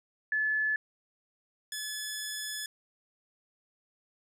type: tone pair in turn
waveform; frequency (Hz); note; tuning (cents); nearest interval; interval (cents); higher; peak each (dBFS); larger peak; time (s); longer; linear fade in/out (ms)
sine / 10% pulse; 1726 / 1716.8; A6 / A6; -34 / -43; unison; 9; first; -26; neither; 0.32-0.76 / 1.72-2.66; second; 2
effects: none